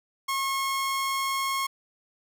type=tone; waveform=sawtooth; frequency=1085 Hz; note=C#6; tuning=37 cents flat; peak=-22 dBFS; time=0.28-1.67 s; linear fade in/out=10 ms; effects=none